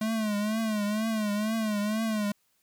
square tone with vibrato, 214.5 Hz, A3, 44 cents flat, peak -27 dBFS, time 0.01-2.32 s, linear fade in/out 5 ms, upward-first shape triangle, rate 2.1 Hz, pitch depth 95 cents each way, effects white hiss -71 dBFS RMS until 2.62 s

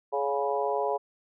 harmonic tone with a mistuned harmonic, 140.2 Hz, C#3, 20 cents sharp, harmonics 3 / 4 / 5 / 6 / 7, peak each -30 / -31 / -32 / -33 / -33 dBFS, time 0.12-0.98 s, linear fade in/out 20 ms, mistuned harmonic 6, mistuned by -16 cents, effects none

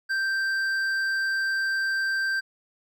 triangle tone with hard clipping, 1568 Hz, G6, in tune, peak -25 dBFS, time 0.09-2.41 s, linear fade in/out 20 ms, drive 10 dB, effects none

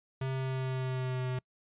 square tone with pitch glide, 132.4 to 127.67 Hz, C3 to C3, +21 to -42 cents, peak -32 dBFS, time 0.21-1.39 s, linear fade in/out 5 ms, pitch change -63 cents, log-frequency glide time 0.31-1.28 s, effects noise-tail reverb RT60 0.1 s tail -26 dB re dry + resampled to 8000 Hz

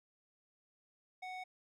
square tone with band-pass filter, 741 Hz, F#5, 2 cents sharp, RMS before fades -45 dBFS, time 1.22-1.44 s, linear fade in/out 10 ms, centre 1600 Hz, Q 1.4, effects none

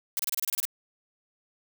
blue noise bursts, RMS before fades -28 dBFS, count 10, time 0.17-0.652 s, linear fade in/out 0 ms, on 23 ms, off 28 ms, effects none

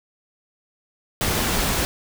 pink noise, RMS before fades -22 dBFS, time 1.21-1.85 s, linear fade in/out 0 ms, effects none

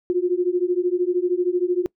sine beating tone pair, 351.5 / 364.5 Hz, F4 / F#4, +11 / -26 cents, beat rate 13 Hz, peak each -21 dBFS, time 0.1-1.86 s, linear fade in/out 0 ms, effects noise-tail reverb RT60 0.1 s tail -24 dB re dry

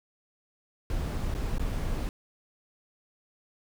brown noise with dropouts, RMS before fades -30 dBFS, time 0.9-2.09 s, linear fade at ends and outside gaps 1 ms, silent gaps 1.341-1.349 / 1.583-1.595 s, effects none

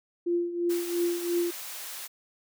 sine tone with tremolo, 346.5 Hz, F4, 14 cents flat, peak -22 dBFS, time 0.26-1.51 s, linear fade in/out 10 ms, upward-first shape triangle, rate 2.9 Hz, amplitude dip 75%
white high-pass noise, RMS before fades -39 dBFS, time 0.69-2.08 s, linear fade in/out 20 ms, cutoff 610 Hz, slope 12 dB/octave
effects none

